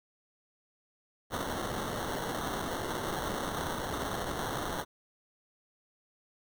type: noise with sample-and-hold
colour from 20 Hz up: blue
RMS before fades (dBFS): -35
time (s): 1.3-4.85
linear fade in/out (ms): 50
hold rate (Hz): 2450
effects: none